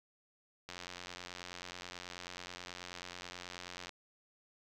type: click train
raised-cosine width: 0.2 ms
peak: -27 dBFS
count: 287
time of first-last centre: 0.69-3.893 s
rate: 89.3 Hz
effects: none